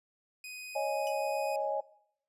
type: tone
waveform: sawtooth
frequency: 2498 Hz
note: D#7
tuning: 6 cents sharp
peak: -39 dBFS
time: 0.44-1.56 s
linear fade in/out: 2 ms
type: chord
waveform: sine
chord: C# suspended second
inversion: none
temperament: equal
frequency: 554.4 / 622.3 / 830.6 Hz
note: C#5 / D#5 / G#5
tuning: 0 / 0 / 0 cents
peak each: -34 dBFS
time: 0.75-1.81 s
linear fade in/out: 10 ms
type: tone with exponential decay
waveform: sawtooth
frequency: 2949 Hz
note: F#7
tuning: 6 cents flat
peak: -38 dBFS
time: 1.07-1.16 s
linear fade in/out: 0 ms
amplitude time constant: 19 ms
effects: noise-tail reverb RT60 0.7 s tail -20 dB re dry + resampled to 32000 Hz